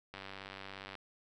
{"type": "click train", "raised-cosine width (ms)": 0.3, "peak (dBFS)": -29, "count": 80, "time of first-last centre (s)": [0.14, 0.953], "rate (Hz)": 97.2, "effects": []}